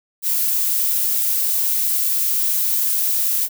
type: noise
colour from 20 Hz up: violet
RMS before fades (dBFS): -19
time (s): 0.22-3.49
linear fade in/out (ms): 50
effects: none